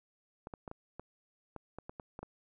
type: clicks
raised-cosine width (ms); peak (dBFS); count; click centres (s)
1; -29; 11; 0.471 / 0.538 / 0.678 / 0.714 / 0.996 / 1.563 / 1.786 / 1.895 / 1.998 / 2.191 / 2.23
effects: none